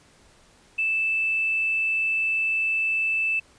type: tone with tanh clipping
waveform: triangle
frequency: 2637 Hz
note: E7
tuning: in tune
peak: -21 dBFS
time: 0.78-3.4 s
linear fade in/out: 10 ms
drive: 3 dB
effects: pink hiss -56 dBFS RMS until 3.58 s + resampled to 22050 Hz